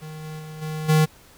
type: tone with level steps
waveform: square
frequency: 155.56 Hz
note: D#3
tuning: in tune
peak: -35 / -33 / -36 / -28 / -15 dBFS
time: 0.01-1.06 s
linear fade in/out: 20 ms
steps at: 0.23 / 0.38 / 0.61 / 0.88 s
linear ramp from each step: 20 ms
effects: pink hiss -51 dBFS RMS until 1.37 s